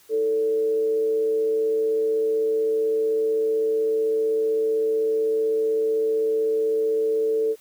sine tone with frequency modulation, 442.1 Hz, A4, 8 cents sharp, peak -19 dBFS, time 0.09-7.56 s, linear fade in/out 50 ms, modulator 125 Hz, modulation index 0.23, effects white hiss -55 dBFS RMS until 7.6 s

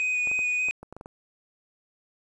triangle tone with vibrato, 2489 Hz, D#7, in tune, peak -22 dBFS, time 0-0.71 s, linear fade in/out 0 ms, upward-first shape square, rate 3.4 Hz, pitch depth 11 cents each way
clicks, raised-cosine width 1 ms, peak -27 dBFS, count 9, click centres 0.273 / 0.315 / 0.391 / 0.686 / 0.83 / 0.926 / 0.966 / 1.011 / 1.059 s
effects resampled to 22050 Hz + 9-bit

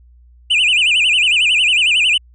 triangle tone with vibrato, 2700 Hz, E7, 41 cents sharp, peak -9 dBFS, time 0.5-2.18 s, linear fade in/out 10 ms, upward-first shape sine, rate 11 Hz, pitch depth 210 cents each way, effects added 60 Hz sine -43 dBFS peak until 2.34 s + resampled to 24000 Hz

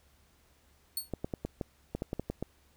5% pulse tone with exponential decay, 4393 Hz, C#8, 16 cents flat, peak -22 dBFS, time 0.97-1.1 s, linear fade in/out 2 ms, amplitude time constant 28 ms
clicks, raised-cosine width 2 ms, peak -20 dBFS, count 11, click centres 1.137 / 1.245 / 1.338 / 1.45 / 1.612 / 1.95 / 2.021 / 2.131 / 2.196 / 2.3 / 2.426 s
effects added 70 Hz sine -67 dBFS peak until 2.76 s + pink hiss -67 dBFS RMS until 2.76 s

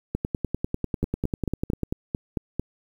two click trains, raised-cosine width 3 ms, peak -12 / -12 dBFS, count 8 / 18, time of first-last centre 1.03-2.596 / 0.15-1.833 s, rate 4.47 / 10.1 Hz, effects 8-bit

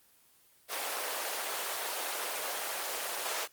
pink high-pass noise, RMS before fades -35 dBFS, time 0.68-3.48 s, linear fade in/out 50 ms, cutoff 490 Hz, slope 24 dB/octave, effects white hiss -64 dBFS RMS until 3.52 s + Opus 24 kbps

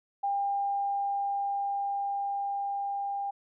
sine tone with level ramp, 800 Hz, G5, 35 cents sharp, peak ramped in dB -26 to -30 dBFS, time 0.23-3.31 s, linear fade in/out 10 ms, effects none

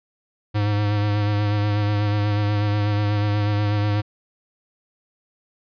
square tone with vibrato, 103.8 Hz, G#2, in tune, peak -19 dBFS, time 0.54-4.02 s, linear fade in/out 20 ms, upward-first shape sine, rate 8.2 Hz, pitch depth 26 cents each way, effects resampled to 11025 Hz

